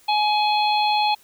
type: harmonic tone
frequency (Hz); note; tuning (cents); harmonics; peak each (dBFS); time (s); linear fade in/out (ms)
842; G#5; +24; 1 / 3 / 4 / 5; -18 / -27 / -28 / -27; 0.08-1.15; 10
effects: white hiss -54 dBFS RMS until 1.23 s